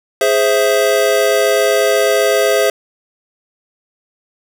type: chord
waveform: square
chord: Ab augmented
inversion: none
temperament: equal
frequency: 415.3 / 523.3 / 659.3 Hz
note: Ab4 / C5 / E5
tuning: 0 / 0 / 0 cents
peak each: -16 dBFS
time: 0.21-2.7 s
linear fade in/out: 2 ms
effects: none

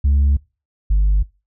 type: tone pair in turn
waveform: sine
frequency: 70.4 / 49.78 Hz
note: C#2 / G1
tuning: +27 / +27 cents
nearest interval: tritone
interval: 600 cents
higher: first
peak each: -9 dBFS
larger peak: neither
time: 0.04-0.37 / 0.9-1.23 s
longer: neither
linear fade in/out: 10 ms
effects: noise-tail reverb RT60 0.3 s tail -24 dB re dry + tanh soft clip ceiling -10 dBFS

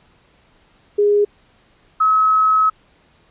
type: tone pair in turn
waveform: sine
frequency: 411.9 / 1283.8 Hz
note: G#4 / E6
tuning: -14 / -46 cents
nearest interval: octave + minor sixth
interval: 1968 cents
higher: second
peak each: -11 / -11 dBFS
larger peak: neither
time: 0.98-1.25 / 2-2.7 s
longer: second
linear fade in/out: 10 ms
effects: pink hiss -55 dBFS RMS until 3.3 s + resampled to 8000 Hz

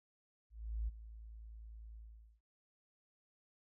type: tone with ADSR envelope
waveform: sine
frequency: 55 Hz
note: A1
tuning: in tune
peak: -34 dBFS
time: 0.5-2.41 s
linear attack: 380 ms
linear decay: 20 ms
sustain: -15 dB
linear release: 440 ms
effects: none

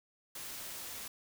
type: noise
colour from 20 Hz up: white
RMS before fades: -44 dBFS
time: 0.35-1.08 s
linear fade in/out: 5 ms
effects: none

